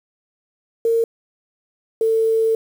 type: tone pair in turn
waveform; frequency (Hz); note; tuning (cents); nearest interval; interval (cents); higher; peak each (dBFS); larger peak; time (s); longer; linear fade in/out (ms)
sine; 458.4 / 447.4; A#4 / A4; -29 / +29; unison; 42; first; -14 / -14; neither; 0.85-1.04 / 2.01-2.55; second; 2
effects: 7-bit